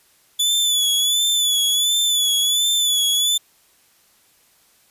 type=tone with vibrato; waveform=sawtooth; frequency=3451 Hz; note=A7; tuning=34 cents flat; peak=-13 dBFS; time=0.39-3.38 s; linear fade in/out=10 ms; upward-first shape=sine; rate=1.4 Hz; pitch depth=54 cents each way; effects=white hiss -57 dBFS RMS until 4.9 s + resampled to 32000 Hz